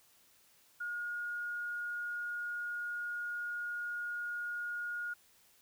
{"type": "tone", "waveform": "sine", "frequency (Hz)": 1433, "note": "F6", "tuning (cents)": 44, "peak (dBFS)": -36, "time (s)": [0.8, 5.14], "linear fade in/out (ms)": 10, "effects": ["white hiss -66 dBFS RMS until 5.61 s"]}